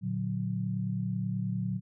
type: chord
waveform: sine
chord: Bb augmented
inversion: none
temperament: equal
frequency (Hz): 116.54 / 146.83 / 185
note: Bb2 / D3 / F#3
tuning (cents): 0 / 0 / 0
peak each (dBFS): -33 / -37 / -32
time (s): 0.01-1.81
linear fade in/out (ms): 50
effects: none